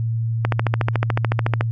click train, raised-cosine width 0.5 ms, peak -4 dBFS, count 17, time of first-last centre 0.45-1.609 s, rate 13.8 Hz, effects added 114 Hz sine -19 dBFS peak until 1.71 s + AAC 64 kbps

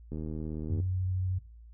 click train, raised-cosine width 3 ms, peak -25 dBFS, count 54, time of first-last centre 0.12-0.8 s, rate 77.9 Hz
sine tone with vibrato, 92.7 Hz, F#2, 4 cents sharp, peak -28 dBFS, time 0.69-1.39 s, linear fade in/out 10 ms, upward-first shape triangle, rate 13 Hz, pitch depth 13 cents each way
effects noise-tail reverb RT60 0.4 s tail -17 dB re dry + added 57 Hz sine -48 dBFS peak until 1.73 s

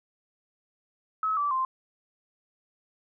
sine tone with pitch steps, 1287 / 1159.9 / 1045.4 Hz, E6 / D6 / C6, -42 / -22 / -2 cents, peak -24 dBFS, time 1.23-1.65 s, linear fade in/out 2 ms, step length 140 ms, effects none

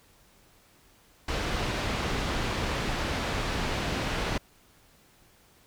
pink low-pass noise, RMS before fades -30 dBFS, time 1.28-4.38 s, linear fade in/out 5 ms, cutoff 4200 Hz, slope 12 dB/octave, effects pink hiss -60 dBFS RMS until 5.66 s

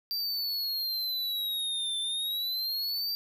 square exponential two-way sweep, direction down then up, 4700 to 3535 to 4700 Hz, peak -30 dBFS, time 0.11-3.15 s, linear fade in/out 0 ms, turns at 1.99 s, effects 12-bit

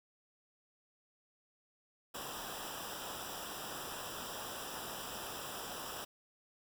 pink noise with comb filter, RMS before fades -44 dBFS, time 2.14-6.05 s, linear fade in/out 10 ms, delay 0.46 ms, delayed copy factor -0.85, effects none

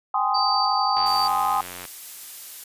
sine chord, Ab major seventh, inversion third, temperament just, 778.7 / 830.6 / 1038.3 / 1245.9 Hz, G5 / Ab5 / C6 / Eb6, -12 / 0 / -14 / +2 cents, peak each -25 dBFS, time 0.14-1.61 s, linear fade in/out 5 ms
sine tone with tremolo, 4633 Hz, D8, 24 cents flat, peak -23 dBFS, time 0.34-1.28 s, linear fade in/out 10 ms, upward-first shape square, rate 1.6 Hz, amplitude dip 35%
click train, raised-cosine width 0.3 ms, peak -20 dBFS, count 80, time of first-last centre 0.97-1.853 s, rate 89.5 Hz
blue noise, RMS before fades -37 dBFS, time 1.06-2.64 s, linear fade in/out 5 ms
effects resampled to 32000 Hz

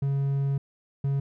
triangle tone pair in turn, 138.59 / 138.59 Hz, C#3 / C#3, 0 / 0 cents, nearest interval unison, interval 0 cents, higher neither, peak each -21 dBFS, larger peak neither, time 0.02-0.58 / 1.04-1.2 s, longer first, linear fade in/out 5 ms, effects none

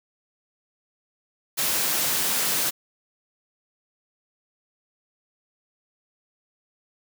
white high-pass noise, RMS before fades -24 dBFS, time 1.57-2.71 s, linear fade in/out 20 ms, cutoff 120 Hz, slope 24 dB/octave, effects none

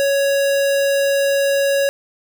square tone, 556 Hz, C#5, 5 cents sharp, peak -15 dBFS, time 0-1.89 s, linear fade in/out 0 ms, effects none

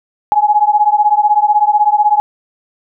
sine beating tone pair, 830.6 / 846.6 Hz, G#5 / G#5, 0 / +33 cents, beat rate 16 Hz, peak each -11 dBFS, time 0.32-2.2 s, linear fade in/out 0 ms, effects none

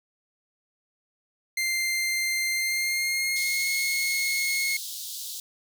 sawtooth tone with pitch glide, 2093 to 2167 Hz, C7 to C#7, 0 to -40 cents, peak -21 dBFS, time 1.57-4.77 s, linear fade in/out 5 ms, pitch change +60 cents, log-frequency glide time 2.54-3.7 s
pink high-pass noise, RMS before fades -36 dBFS, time 3.36-5.4 s, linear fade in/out 2 ms, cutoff 3500 Hz, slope 48 dB/octave
effects none

